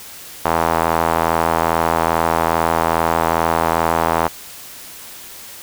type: tone with band-pass filter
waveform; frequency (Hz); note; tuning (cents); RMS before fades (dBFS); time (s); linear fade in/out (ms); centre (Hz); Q
sawtooth; 82.41; E2; 0; -17; 0.45-4.28; 5; 910; 1.9
effects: white hiss -36 dBFS RMS until 5.62 s